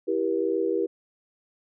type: chord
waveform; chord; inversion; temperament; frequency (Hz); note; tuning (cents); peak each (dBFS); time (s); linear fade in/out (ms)
sine; E diminished; none; equal with one note detuned; 329.6 / 392 / 478.2; E4 / G4 / Bb4; 0 / 0 / +44; -28 / -26 / -27; 0.07-0.87; 20
effects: none